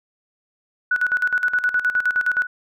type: tone with tremolo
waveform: sine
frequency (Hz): 1476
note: F#6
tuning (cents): -5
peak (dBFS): -15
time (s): 0.91-2.47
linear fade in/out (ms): 5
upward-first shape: square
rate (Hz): 9.6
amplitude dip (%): 75
effects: none